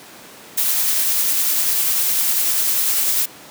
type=noise with tremolo; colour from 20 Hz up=blue; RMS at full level=-17 dBFS; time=0.57-3.26 s; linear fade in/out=10 ms; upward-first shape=triangle; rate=10 Hz; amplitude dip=25%; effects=pink hiss -40 dBFS RMS until 3.5 s + high-pass 200 Hz 12 dB/octave